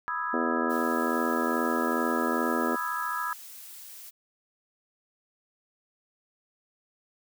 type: chord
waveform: sine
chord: E major seventh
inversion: second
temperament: equal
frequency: 987.8 / 1244.5 / 1318.5 / 1661.2 Hz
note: B5 / D#6 / E6 / G#6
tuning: 0 / 0 / 0 / 0 cents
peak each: -34 dBFS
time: 0.08-3.33 s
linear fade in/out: 0 ms
type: harmonic tone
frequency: 82.4 Hz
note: E2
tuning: in tune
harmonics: 3 / 4 / 5 / 6 / 7 / 8 / 9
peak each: -30 / -32 / -34 / -36 / -37 / -38 / -39 dBFS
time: 0.33-2.76 s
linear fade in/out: 10 ms
type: noise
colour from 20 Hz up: blue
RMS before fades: -45 dBFS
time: 0.69-4.11 s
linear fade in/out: 20 ms
effects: none